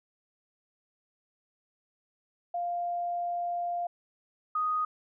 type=tone pair in turn; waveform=sine; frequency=698.5 / 1244.6 Hz; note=F5 / D#6; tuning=0 / 0 cents; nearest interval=minor seventh; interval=1000 cents; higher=second; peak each=-29 / -26 dBFS; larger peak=second; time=2.54-3.87 / 4.55-4.85 s; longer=first; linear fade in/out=5 ms; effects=none